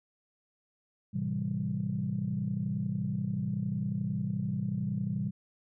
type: chord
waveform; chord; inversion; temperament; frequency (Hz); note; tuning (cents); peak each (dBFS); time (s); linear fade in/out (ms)
sine; A minor seventh; none; equal; 110 / 130.81 / 164.81 / 196; A2 / C3 / E3 / G3; 0 / 0 / 0 / 0; -37 / -35 / -35 / -33; 1.13-5.31; 20
effects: tanh soft clip ceiling -20 dBFS

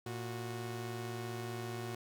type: tone pair together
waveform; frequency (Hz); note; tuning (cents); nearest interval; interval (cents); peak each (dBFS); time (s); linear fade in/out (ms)
sawtooth; 115.38 / 366.3; A#2 / F#4; -17 / -17; octave + minor sixth; 2000; -37 / -39; 0.06-1.95; 5
effects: none

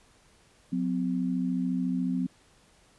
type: tone pair together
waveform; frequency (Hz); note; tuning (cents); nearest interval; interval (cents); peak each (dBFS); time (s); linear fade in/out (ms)
sine; 181.84 / 255.9; F#3 / C4; -30 / -38; tritone; 592; -29 / -28; 0.72-2.27; 10
effects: pink hiss -61 dBFS RMS until 2.98 s + resampled to 24000 Hz

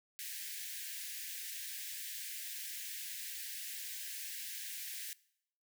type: high-pass noise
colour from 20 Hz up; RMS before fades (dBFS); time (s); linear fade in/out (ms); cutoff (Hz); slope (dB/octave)
white; -44; 0.19-5.13; 0; 1600; 96
effects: noise-tail reverb RT60 0.7 s tail -21 dB re dry

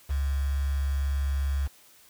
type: tone with quantisation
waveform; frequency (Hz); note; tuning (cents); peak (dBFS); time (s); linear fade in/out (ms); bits
sine; 69.3; C#2; 0; -24; 0.09-1.68; 20; 7
effects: white hiss -56 dBFS RMS until 2.09 s

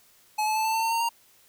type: tone with pitch steps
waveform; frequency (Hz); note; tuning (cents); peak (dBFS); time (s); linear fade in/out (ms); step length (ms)
square; 854 / 864.4 / 875 / 885.6 / 896.5 / 907.4 / 918.5 / 929.7; G#5 / A5 / A5 / A5 / A5 / A#5 / A#5 / A#5; +48 / -31 / -10 / +11 / +32 / -47 / -26 / -5; -24; 0.38-1.092; 10; 89
effects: white hiss -59 dBFS RMS until 1.48 s

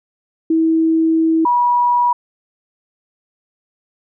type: tone pair in turn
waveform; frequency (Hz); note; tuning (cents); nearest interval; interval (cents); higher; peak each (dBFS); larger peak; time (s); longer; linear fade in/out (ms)
sine; 323.5 / 969.4; E4 / B5; -32 / -32; octave + perfect fifth; 1900; second; -11; neither; 0.5-1.45 / 1.45-2.13; first; 5
effects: none

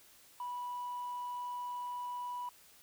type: tone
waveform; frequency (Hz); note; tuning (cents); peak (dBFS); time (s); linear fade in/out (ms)
sine; 981; B5; -12; -36; 0.4-2.49; 2
effects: tanh soft clip ceiling -35 dBFS + white hiss -61 dBFS RMS until 2.82 s

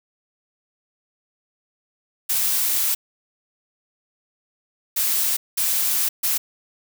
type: noise bursts at uneven times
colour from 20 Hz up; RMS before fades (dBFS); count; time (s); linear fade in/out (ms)
blue; -21; 4; 2.29-2.95 / 4.96-5.37 / 5.57-6.09 / 6.23-6.38; 10
effects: none

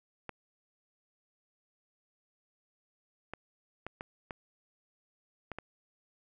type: clicks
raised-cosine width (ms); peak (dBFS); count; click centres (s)
0.5; -24; 7; 0.293 / 3.336 / 3.866 / 4.009 / 4.308 / 5.517 / 5.586
effects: none

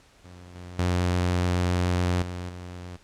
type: tone with level steps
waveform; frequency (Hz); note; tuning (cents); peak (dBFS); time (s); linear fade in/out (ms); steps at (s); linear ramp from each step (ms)
sawtooth; 89.3; F2; +39; -40 / -35 / -18 / -28 / -33; 0.24-2.97; 10; 0.55 / 0.79 / 2.22 / 2.49; 2
effects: pink hiss -57 dBFS RMS until 3.03 s + low-pass 8000 Hz 12 dB/octave

